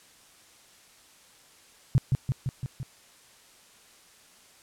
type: tone with echo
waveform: sine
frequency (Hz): 130.81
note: C3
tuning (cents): 0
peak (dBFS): -16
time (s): 1.95-1.98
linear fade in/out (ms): 0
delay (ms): 170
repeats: 5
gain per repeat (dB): -3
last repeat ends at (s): 2.83
effects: white hiss -56 dBFS RMS until 4.62 s + low-pass 10000 Hz 12 dB/octave